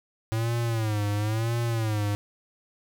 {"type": "tone with vibrato", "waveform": "square", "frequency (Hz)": 110.1, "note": "A2", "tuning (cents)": 2, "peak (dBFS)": -25, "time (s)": [0.32, 2.15], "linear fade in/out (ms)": 0, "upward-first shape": "sine", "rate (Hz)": 0.98, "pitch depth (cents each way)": 120, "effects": []}